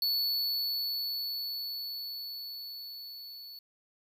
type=tone with level ramp; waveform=square; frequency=4435 Hz; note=C#8; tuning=in tune; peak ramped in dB=-27 to -45 dBFS; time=0.02-3.59 s; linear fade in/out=2 ms; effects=11-bit